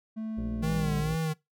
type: tone with pitch glide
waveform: triangle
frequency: 220 to 201.7 Hz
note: A3 to G3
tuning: 0 to +50 cents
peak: -30 dBFS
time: 0.16-1.02 s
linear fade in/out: 20 ms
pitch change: -150 cents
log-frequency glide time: 0.66-0.75 s
type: harmonic tone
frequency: 58.27 Hz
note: A#1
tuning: in tune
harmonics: 1 / 2 / 3 / 4 / 5 / 6 / 7 / 9 / 10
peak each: -35 / -41 / -45 / -47 / -49 / -51 / -52 / -54 / -55 dBFS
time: 0.37-1.16 s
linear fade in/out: 10 ms
type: tone with vibrato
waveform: square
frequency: 155.56 Hz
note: D#3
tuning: in tune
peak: -28 dBFS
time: 0.62-1.34 s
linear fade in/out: 20 ms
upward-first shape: sine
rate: 2.2 Hz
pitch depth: 66 cents each way
effects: noise-tail reverb RT60 0.2 s tail -23 dB re dry